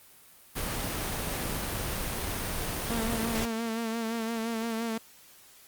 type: noise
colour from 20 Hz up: pink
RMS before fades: -32 dBFS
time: 0.55-3.46 s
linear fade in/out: 20 ms
type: tone with vibrato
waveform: sawtooth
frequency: 227.3 Hz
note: A#3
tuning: 43 cents flat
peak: -26 dBFS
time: 2.9-4.98 s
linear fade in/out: 5 ms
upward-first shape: sine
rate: 5.8 Hz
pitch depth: 42 cents each way
effects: white hiss -55 dBFS RMS until 5.67 s + Opus 32 kbps